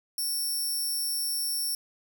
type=tone; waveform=5% pulse; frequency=5450 Hz; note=F8; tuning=43 cents flat; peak=-22 dBFS; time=0.18-1.75 s; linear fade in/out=2 ms; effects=none